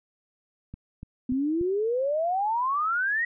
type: click train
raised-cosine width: 5 ms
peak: -26 dBFS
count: 4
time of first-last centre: 0.74-1.612 s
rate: 3.44 Hz
type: exponential sweep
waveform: sine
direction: up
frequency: 246.9 to 1927 Hz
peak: -23 dBFS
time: 1.29-3.25 s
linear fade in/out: 5 ms
effects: none